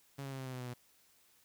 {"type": "tone with pitch steps", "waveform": "sawtooth", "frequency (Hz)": [138.59, 136.21, 133.87, 131.57, 129.31, 127.09, 124.9, 122.76], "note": ["C#3", "C#3", "C3", "C3", "C3", "C3", "B2", "B2"], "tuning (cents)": [0, -30, 40, 10, -20, -50, 20, -10], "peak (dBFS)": -37, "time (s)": [0.18, 0.74], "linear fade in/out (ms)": 10, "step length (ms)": 70, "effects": ["white hiss -68 dBFS RMS until 1.44 s"]}